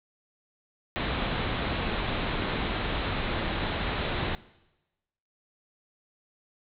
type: low-pass noise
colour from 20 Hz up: pink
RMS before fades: -30 dBFS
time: 0.96-4.35 s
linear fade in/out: 0 ms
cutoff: 4000 Hz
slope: 96 dB/octave
effects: noise-tail reverb RT60 1.0 s tail -20 dB re dry